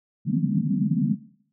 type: band-pass noise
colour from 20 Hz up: white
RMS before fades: -23 dBFS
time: 0.25-1.15 s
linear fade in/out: 20 ms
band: 140 to 260 Hz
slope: 96 dB/octave
effects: noise-tail reverb RT60 0.6 s tail -17 dB re dry